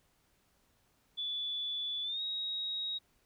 sine tone with pitch glide, 3456 to 3791 Hz, A7 to A#7, -32 to +28 cents, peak -34 dBFS, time 1.17-2.99 s, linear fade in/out 20 ms, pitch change +160 cents, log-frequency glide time 2.03-2.22 s, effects pink hiss -72 dBFS RMS until 3.25 s

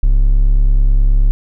triangle tone, 34.65 Hz, C#1, in tune, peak -5 dBFS, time 0.03-1.31 s, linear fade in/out 0 ms, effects none

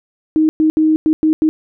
sine tone bursts at uneven times, 313 Hz, D#4, 10 cents sharp, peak -9 dBFS, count 6, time 0.36-0.49 / 0.6-0.7 / 0.77-0.96 / 1.06-1.13 / 1.23-1.33 / 1.42-1.49 s, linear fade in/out 0 ms, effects none

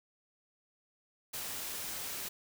white noise, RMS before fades -40 dBFS, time 1.33-2.29 s, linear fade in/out 10 ms, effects none

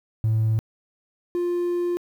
triangle tone pair in turn, 110.4 / 350.5 Hz, A2 / F4, +6 / +6 cents, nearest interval octave + minor sixth, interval 2000 cents, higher second, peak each -15 / -19 dBFS, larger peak first, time 0.24-0.59 / 1.35-1.97 s, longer second, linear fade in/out 0 ms, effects tanh soft clip ceiling -14 dBFS + 9-bit

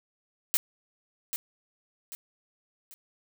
blue noise with echo, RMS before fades -24 dBFS, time 0.54-0.57 s, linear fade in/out 0 ms, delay 790 ms, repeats 3, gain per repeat -8 dB, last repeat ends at 2.94 s, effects none

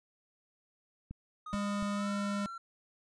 clicks, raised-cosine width 5 ms, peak -30 dBFS, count 3, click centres 1.11 / 1.542 / 1.826 s
triangle tone with pitch glide, 1244.5 to 1357.1 Hz, D#6 to E6, 0 to +50 cents, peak -39 dBFS, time 1.46-2.58 s, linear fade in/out 5 ms, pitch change +150 cents, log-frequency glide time 1.95-2.1 s
square tone, 202.6 Hz, G#3, 43 cents flat, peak -33 dBFS, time 1.53-2.46 s, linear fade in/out 0 ms
effects resampled to 22050 Hz

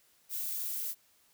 violet noise, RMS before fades -36 dBFS, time 0.29-0.95 s, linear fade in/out 50 ms, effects white hiss -67 dBFS RMS until 1.33 s

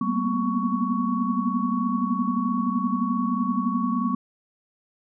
sine tone cluster, 192.4 / 226.3 / 238.6 / 249.5 / 1116 Hz, G3 / A3 / A#3 / B3 / C#6, -32 / +49 / +41 / +18 / +11 cents, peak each -28 dBFS, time 0.01-4.15 s, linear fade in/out 5 ms, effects none

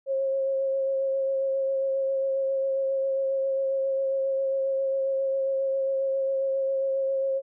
sine tone with vibrato, 539 Hz, C#5, 49 cents flat, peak -23 dBFS, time 0.06-7.42 s, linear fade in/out 50 ms, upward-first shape sine, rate 7.4 Hz, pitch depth 15 cents each way, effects none

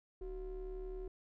triangle ring-modulated tone, 169.1 Hz, E3, 44 cents sharp, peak -36 dBFS, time 0.21-1.08 s, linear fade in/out 5 ms, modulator 205 Hz, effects none

